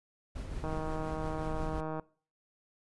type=noise with tremolo; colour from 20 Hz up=brown; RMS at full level=-37 dBFS; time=0.35-1.81 s; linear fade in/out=10 ms; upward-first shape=triangle; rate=5.7 Hz; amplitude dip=40%
type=click train; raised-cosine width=1 ms; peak=-24 dBFS; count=214; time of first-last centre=0.64-1.997 s; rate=157 Hz
effects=noise-tail reverb RT60 0.4 s tail -21 dB re dry + resampled to 24000 Hz